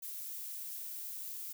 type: noise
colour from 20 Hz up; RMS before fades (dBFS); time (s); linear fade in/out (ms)
violet; -43; 0.02-1.53; 10
effects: none